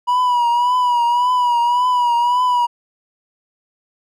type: tone with vibrato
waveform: triangle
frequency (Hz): 973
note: B5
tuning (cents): -26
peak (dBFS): -11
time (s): 0.07-2.67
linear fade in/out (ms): 20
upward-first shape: triangle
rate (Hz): 1.8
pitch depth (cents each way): 60
effects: none